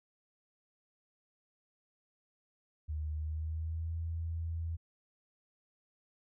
sine tone with pitch glide, 76.6 to 82.57 Hz, D#2 to E2, -27 to +3 cents, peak -34 dBFS, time 2.88-4.77 s, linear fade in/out 20 ms, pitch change +130 cents, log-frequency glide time 3.13-3.95 s, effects none

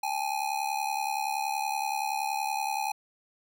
square ring-modulated tone, 830.6 Hz, G#5, in tune, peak -26 dBFS, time 0.03-2.92 s, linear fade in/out 5 ms, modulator 35.3 Hz, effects none

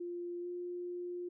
sine tone with pitch glide, 349.2 to 353.7 Hz, F4 to F4, 0 to +22 cents, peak -38 dBFS, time 0-1.29 s, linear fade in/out 10 ms, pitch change +22 cents, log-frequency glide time 0.41-0.47 s, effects none

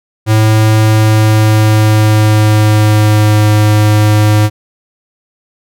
square tone with pitch glide, 109 to 106.02 Hz, A2 to G#2, -16 to +36 cents, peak -6 dBFS, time 0.26-4.5 s, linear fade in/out 50 ms, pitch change -48 cents, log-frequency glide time 0.79-3.46 s, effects none

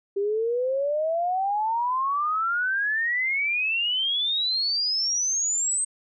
sine exponential sweep, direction up, 392 to 8372 Hz, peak -22 dBFS, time 0.16-5.85 s, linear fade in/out 10 ms, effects none

